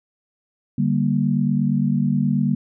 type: chord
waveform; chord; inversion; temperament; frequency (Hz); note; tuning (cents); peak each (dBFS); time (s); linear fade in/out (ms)
sine; G minor; second; just; 147 / 196 / 235.2; D3 / G3 / Bb3; +2 / 0 / +16; -21; 0.78-2.55; 5
effects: none